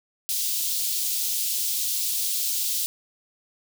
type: high-pass noise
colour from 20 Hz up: white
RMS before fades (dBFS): -26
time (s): 0.29-2.86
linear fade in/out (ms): 0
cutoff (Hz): 3400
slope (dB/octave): 24
effects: none